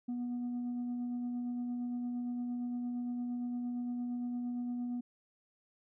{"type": "tone with tremolo", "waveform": "sine", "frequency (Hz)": 243.6, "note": "B3", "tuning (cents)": -24, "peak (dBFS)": -31, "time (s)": [0.08, 5.01], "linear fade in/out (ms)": 10, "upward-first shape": "sine", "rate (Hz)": 8.7, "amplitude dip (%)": 25, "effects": ["tanh soft clip ceiling -33 dBFS"]}